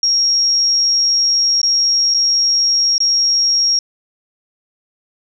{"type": "tone with dropouts", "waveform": "sine", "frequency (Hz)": 5588, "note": "F8", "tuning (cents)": 0, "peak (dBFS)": -11, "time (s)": [0.03, 3.79], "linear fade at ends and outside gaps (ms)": 2, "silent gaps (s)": [[1.616, 1.63], [2.14, 2.145], [2.981, 3.003]], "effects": []}